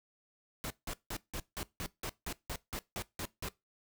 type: noise bursts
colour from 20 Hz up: pink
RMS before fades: -39 dBFS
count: 13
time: 0.64-3.486 s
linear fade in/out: 0 ms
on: 62 ms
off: 170 ms
effects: noise-tail reverb RT60 0.2 s tail -20 dB re dry